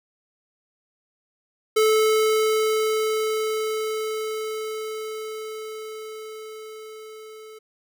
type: tone with level ramp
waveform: square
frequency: 435.1 Hz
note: A4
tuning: 19 cents flat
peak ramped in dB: -16 to -41 dBFS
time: 1.76-7.59 s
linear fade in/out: 10 ms
effects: none